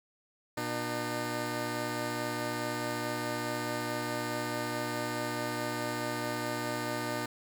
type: tone pair together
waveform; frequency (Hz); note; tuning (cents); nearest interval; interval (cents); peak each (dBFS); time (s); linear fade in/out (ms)
10% pulse; 120.1 / 302.6; B2 / D#4; -48 / -48; octave + major third; 1600; -28 / -26; 0.57-7.26; 5
effects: none